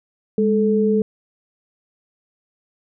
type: tone pair together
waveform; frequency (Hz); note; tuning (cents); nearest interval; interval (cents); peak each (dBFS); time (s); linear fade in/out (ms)
sine; 205.6 / 435.6; G#3 / A4; -17 / -17; octave + minor second; 1300; -17; 0.38-1.02; 2
effects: none